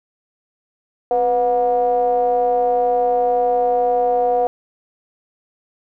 triangle ring-modulated tone, 115.8 Hz, A#2, 11 cents flat, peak -9 dBFS, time 1.11-4.47 s, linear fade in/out 0 ms, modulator 610 Hz, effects none

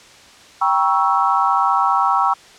sine chord, G diminished seventh, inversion none, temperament equal with one note detuned, 784 / 953.6 / 1108.7 / 1318.5 Hz, G5 / Bb5 / Db6 / Fb6, 0 / +39 / 0 / 0 cents, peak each -19 dBFS, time 0.61-2.34 s, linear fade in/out 10 ms, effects white hiss -44 dBFS RMS until 2.58 s + low-pass 6000 Hz 12 dB/octave

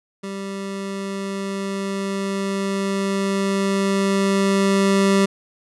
25% pulse tone with level ramp, 196 Hz, G3, in tune, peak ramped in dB -24 to -10 dBFS, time 0.23-5.26 s, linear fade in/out 10 ms, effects resampled to 24000 Hz

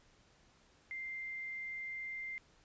sine tone, 2093 Hz, C7, in tune, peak -40 dBFS, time 0.91-2.38 s, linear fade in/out 0 ms, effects pink hiss -67 dBFS RMS until 2.64 s + resampled to 16000 Hz

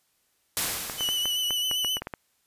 white noise with exponential decay, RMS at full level -25 dBFS, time 0.57-1.91 s, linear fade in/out 0 ms, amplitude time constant 290 ms
clicks, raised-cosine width 0.5 ms, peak -18 dBFS, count 11, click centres 0.898 / 1.008 / 1.089 / 1.256 / 1.507 / 1.713 / 1.847 / 1.969 / 2.02 / 2.071 / 2.138 s
40% pulse tone with vibrato, 2982 Hz, F#7, 13 cents sharp, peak -24 dBFS, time 0.97-2 s, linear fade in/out 50 ms, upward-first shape sine, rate 7.6 Hz, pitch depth 31 cents each way
effects white hiss -70 dBFS RMS until 2.46 s + resampled to 32000 Hz

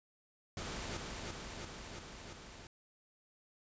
pink noise with echo, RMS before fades -42 dBFS, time 0.57-0.97 s, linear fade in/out 2 ms, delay 340 ms, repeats 5, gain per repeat -2 dB, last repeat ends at 2.67 s, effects resampled to 16000 Hz

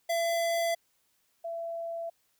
square / sine tone pair in turn, 674 / 670.4 Hz, E5 / E5, +38 / +29 cents, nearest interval unison, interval 9 cents, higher first, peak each -27 / -33 dBFS, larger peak first, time 0.09-0.75 / 1.44-2.1 s, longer neither, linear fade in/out 10 ms, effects white hiss -72 dBFS RMS until 2.39 s

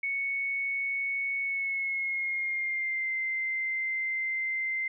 sine tone with pitch glide, 2217 to 2081 Hz, C#7 to C7, 0 to -10 cents, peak -28 dBFS, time 0.03-4.88 s, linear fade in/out 5 ms, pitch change -110 cents, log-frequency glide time 1.41-3.11 s, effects none

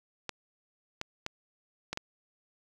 clicks, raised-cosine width 0.2 ms, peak -17 dBFS, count 5, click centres 0.293 / 1.014 / 1.264 / 1.93 / 1.974 s, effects 9-bit

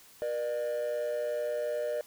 triangle tone pair together, 477.9 / 600.5 Hz, A#4 / D5, +43 / +38 cents, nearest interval major third, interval 395 cents, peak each -31 / -28 dBFS, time 0.22-2.01 s, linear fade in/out 0 ms, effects tanh soft clip ceiling -25 dBFS + white hiss -56 dBFS RMS until 2.06 s

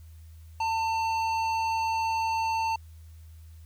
sine tone with hard clipping, 897 Hz, A5, 33 cents sharp, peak -27 dBFS, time 0.6-2.76 s, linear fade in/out 5 ms, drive 11 dB, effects added 80 Hz sine -45 dBFS peak until 3.65 s + white hiss -64 dBFS RMS until 3.65 s

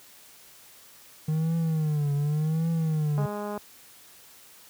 triangle tone with vibrato, 153.9 Hz, D#3, 19 cents flat, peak -21 dBFS, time 1.28-3.26 s, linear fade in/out 5 ms, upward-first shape triangle, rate 0.88 Hz, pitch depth 140 cents each way
click train, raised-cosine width 1 ms, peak -21 dBFS, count 83, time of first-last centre 3.18-3.576 s, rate 207 Hz
effects white hiss -52 dBFS RMS until 4.69 s + high-pass 60 Hz 12 dB/octave

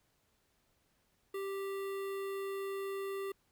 square tone with notch filter, 392 Hz, G4, in tune, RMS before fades -39 dBFS, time 1.34-3.32 s, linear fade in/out 5 ms, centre 5800 Hz, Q 0.84, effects pink hiss -75 dBFS RMS until 3.51 s

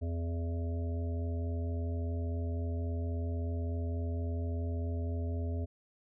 harmonic tone with a mistuned harmonic, 83.6 Hz, E2, 25 cents sharp, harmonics 1 / 3 / 5 / 7 / 8, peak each -32 / -42 / -46 / -49 / -50 dBFS, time 0.01-5.66 s, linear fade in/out 20 ms, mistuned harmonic 3, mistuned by +30 cents, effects none

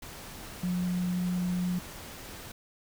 sine tone in noise, 179.4 Hz, F3, 47 cents sharp, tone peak -27 dBFS, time 0.63-1.79 s, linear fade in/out 5 ms, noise pink, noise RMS -44 dBFS, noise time 0.02-2.52 s, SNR +14 dB, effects none

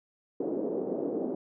pink band-pass noise, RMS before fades -32 dBFS, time 0.4-1.35 s, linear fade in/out 5 ms, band 280 to 480 Hz, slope 24 dB/octave, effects none

